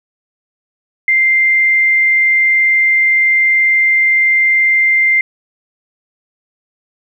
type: tone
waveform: sine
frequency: 2093 Hz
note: C7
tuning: in tune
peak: -8 dBFS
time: 1.08-5.21 s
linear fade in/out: 2 ms
effects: 8-bit